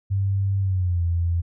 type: tone with pitch glide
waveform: sine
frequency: 98 to 85.31 Hz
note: G2 to F2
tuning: 0 to -40 cents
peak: -19 dBFS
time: 0.1-1.42 s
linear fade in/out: 20 ms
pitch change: -240 cents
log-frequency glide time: 0.6-1.03 s
effects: none

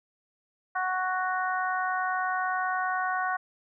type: harmonic tone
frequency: 370.4 Hz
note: F#4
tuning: 2 cents sharp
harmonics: 2 / 3 / 4 / 5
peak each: -30 / -31 / -31 / -37 dBFS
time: 0.75-3.37 s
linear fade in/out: 10 ms
effects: none

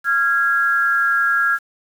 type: tone pair together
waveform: sine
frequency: 1381 / 1649.9 Hz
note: F6 / G#6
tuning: -20 / -12 cents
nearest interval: minor third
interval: 308 cents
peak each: -17 dBFS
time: 0.04-1.59 s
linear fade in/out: 50 ms
effects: 7-bit

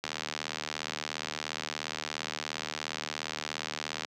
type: click train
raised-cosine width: 0.2 ms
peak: -15 dBFS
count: 310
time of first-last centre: 0.04-4.048 s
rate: 77.1 Hz
effects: high-pass 200 Hz 12 dB/octave

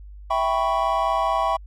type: chord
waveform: triangle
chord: C# half-diminished seventh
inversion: first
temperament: equal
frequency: 659.3 / 784 / 987.8 / 1108.7 Hz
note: E5 / G5 / B5 / C#6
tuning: 0 / 0 / 0 / 0 cents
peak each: -23 dBFS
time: 0.3-1.57 s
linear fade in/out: 10 ms
effects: added 50 Hz sine -38 dBFS peak until 1.66 s

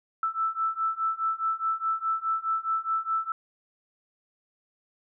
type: beating tone pair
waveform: sine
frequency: 1318.5 / 1323.3 Hz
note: E6 / E6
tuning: 0 / +6 cents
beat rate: 4.8 Hz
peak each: -29 / -28 dBFS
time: 0.23-3.32 s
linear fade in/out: 2 ms
effects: none

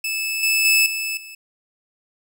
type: tone with level steps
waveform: sawtooth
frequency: 2618 Hz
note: E7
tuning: 13 cents flat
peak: -19 / -13 / -10 / -20 / -33 dBFS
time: 0.04-1.35 s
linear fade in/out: 5 ms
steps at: 0.43 / 0.65 / 0.86 / 1.17 s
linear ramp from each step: 2 ms
effects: none

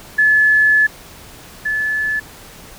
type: tone pair in turn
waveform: sine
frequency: 1722 / 1728.8 Hz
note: A6 / A6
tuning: -38 / -31 cents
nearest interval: unison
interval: 7 cents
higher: second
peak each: -9 / -16 dBFS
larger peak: first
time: 0.18-0.87 / 1.65-2.2 s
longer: first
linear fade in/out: 10 ms
effects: pink hiss -39 dBFS RMS until 2.78 s

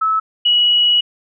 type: tone pair in turn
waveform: sine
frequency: 1301 / 2921 Hz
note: E6 / F#7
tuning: -23 / -23 cents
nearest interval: octave + major second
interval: 1400 cents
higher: second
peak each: -13 / -10 dBFS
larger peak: second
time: 0.01-0.2 / 0.45-1.01 s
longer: second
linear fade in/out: 10 ms
effects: none

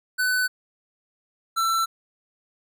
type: tone pair in turn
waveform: square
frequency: 1503 / 1339 Hz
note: F#6 / E6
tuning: +27 / +27 cents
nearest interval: major second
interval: 200 cents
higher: first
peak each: -21 dBFS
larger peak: neither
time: 0.18-0.48 / 1.56-1.86 s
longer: neither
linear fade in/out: 20 ms
effects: none

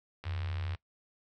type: click train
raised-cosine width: 0.3 ms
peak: -28 dBFS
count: 38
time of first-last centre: 0.24-0.749 s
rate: 72.7 Hz
type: tone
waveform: sine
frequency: 88 Hz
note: F2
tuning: 14 cents sharp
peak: -33 dBFS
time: 0.25-0.76 s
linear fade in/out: 20 ms
effects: noise-tail reverb RT60 0.1 s tail -19 dB re dry

